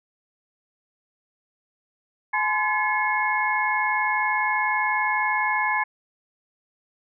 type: tone cluster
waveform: sine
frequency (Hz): 848 / 1024 / 1709 / 2172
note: G#5 / C6 / G#6 / C#7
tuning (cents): +36 / -38 / +49 / -36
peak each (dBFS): -26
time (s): 2.33-5.84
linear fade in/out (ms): 10
effects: none